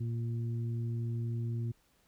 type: harmonic tone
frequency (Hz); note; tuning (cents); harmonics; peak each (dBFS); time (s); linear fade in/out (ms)
116.5; A#2; -1; 1 / 2 / 3; -32 / -44 / -48; 0-1.72; 10
effects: pink hiss -70 dBFS RMS until 2.07 s